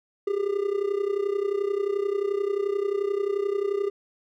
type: tone with amplitude modulation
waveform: triangle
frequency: 401.3 Hz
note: G4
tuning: 41 cents sharp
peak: -18 dBFS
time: 0.27-3.9 s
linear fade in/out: 5 ms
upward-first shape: sine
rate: 31.4 Hz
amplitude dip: 80%
effects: none